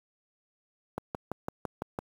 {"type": "click train", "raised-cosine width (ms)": 1, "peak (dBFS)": -18, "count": 7, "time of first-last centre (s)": [0.98, 1.988], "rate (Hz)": 5.95, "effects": ["high-pass 80 Hz 12 dB/octave", "8-bit"]}